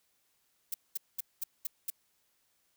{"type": "noise bursts", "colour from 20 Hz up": "violet", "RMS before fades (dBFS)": -34, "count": 6, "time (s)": [0.72, 1.902], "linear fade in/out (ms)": 5, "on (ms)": 22, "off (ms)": 210, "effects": ["white hiss -74 dBFS RMS until 2.76 s"]}